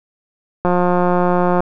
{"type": "click train", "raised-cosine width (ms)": 1, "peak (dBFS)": -3, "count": 171, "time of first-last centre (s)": [0.65, 1.605], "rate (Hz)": 178, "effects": []}